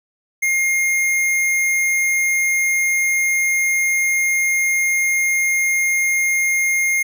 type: tone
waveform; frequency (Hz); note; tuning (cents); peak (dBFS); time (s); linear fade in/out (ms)
square; 2129; C7; +30; -16; 0.42-7.03; 10
effects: none